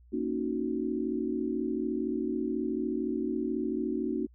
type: chord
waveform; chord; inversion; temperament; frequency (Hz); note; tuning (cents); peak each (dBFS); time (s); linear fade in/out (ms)
sine; D# minor seventh; second; equal; 233.1 / 277.2 / 311.1 / 370; A#3 / C#4 / D#4 / F#4; 0 / 0 / 0 / 0; -34; 0.12-4.27; 20
effects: added 60 Hz sine -54 dBFS peak until 4.34 s